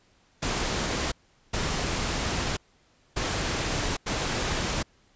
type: noise bursts at uneven times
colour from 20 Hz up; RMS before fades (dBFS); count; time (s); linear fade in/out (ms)
pink; -28; 4; 0.42-1.12 / 1.53-2.57 / 3.16-3.97 / 4.06-4.83; 10
effects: pink hiss -63 dBFS RMS until 5.15 s + resampled to 16000 Hz